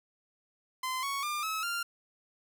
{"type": "tone with pitch steps", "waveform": "sawtooth", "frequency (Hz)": [1031, 1111.4, 1198.1, 1291.5, 1392.2], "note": ["C6", "C#6", "D6", "E6", "F6"], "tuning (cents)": [-26, 4, 34, -36, -6], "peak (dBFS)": -28, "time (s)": [0.83, 1.83], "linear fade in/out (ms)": 5, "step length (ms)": 200, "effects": []}